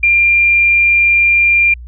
sine tone, 2389 Hz, D7, 29 cents sharp, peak -7 dBFS, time 0.03-1.74 s, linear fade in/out 5 ms, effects added 60 Hz sine -28 dBFS peak until 1.87 s

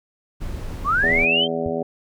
brown noise, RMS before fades -29 dBFS, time 0.4-1.26 s, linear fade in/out 20 ms
sine linear sweep, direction up, 1046.5 to 3200 Hz, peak -16 dBFS, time 0.84-1.48 s, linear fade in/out 50 ms
harmonic tone, 82.41 Hz, E2, in tune, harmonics 2 / 3 / 4 / 5 / 6 / 7 / 8 / 9, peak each -33 / -28 / -37 / -26 / -38 / -27 / -35 / -32 dBFS, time 1.03-1.83 s, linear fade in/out 5 ms
sine tone with exponential decay, 92.5 Hz, F#2, in tune, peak -23 dBFS, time 1.66-1.74 s, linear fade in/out 0 ms, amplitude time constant 16 ms
effects none

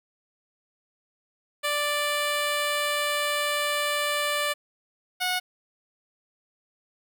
10% pulse tone pair in turn, 587.3 / 730.7 Hz, D5 / F#5, 0 / -22 cents, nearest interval major third, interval 378 cents, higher second, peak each -16 dBFS, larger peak neither, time 1.63-4.54 / 5.2-5.4 s, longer first, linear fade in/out 20 ms, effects none

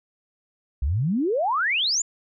sine exponential sweep, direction up, 59.7 to 7350 Hz, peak -20 dBFS, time 0.82-2.02 s, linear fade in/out 5 ms, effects none

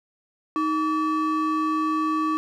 triangle ring-modulated tone, 730 Hz, F#5, 24 cents flat, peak -16 dBFS, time 0.56-2.37 s, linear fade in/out 0 ms, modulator 417 Hz, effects none

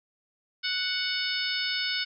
harmonic tone with a mistuned harmonic, 740 Hz, F#5, in tune, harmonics 2 / 3 / 4 / 5 / 6 / 7, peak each -34 / -34 / -34 / -34 / -34 / -34 dBFS, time 0.63-2.05 s, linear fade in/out 20 ms, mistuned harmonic 5, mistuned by -21 cents, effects none

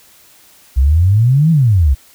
sine exponential two-way sweep, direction up then down, 61.74 to 168.4 to 62.4 Hz, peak -7 dBFS, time 0.76-1.95 s, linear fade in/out 20 ms, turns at 1.51 s, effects white hiss -46 dBFS RMS until 2.14 s

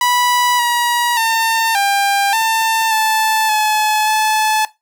sawtooth tone with pitch steps, 982 / 959 / 904 / 798 / 895 / 877 / 857 / 865 Hz, B5 / A#5 / A5 / G5 / A5 / A5 / A5 / A5, -10 / +49 / +47 / +31 / +29 / -6 / -46 / -30 cents, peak -9 dBFS, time 0.01-4.65 s, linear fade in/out 2 ms, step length 580 ms, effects noise-tail reverb RT60 0.2 s tail -17 dB re dry

